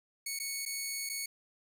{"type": "tone with dropouts", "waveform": "10% pulse", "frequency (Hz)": 2217, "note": "C#7", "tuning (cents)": 0, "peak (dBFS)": -26, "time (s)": [0.26, 1.26], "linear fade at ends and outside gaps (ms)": 5, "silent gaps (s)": [[0.39, 0.398], [0.653, 0.66], [1.092, 1.096]], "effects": []}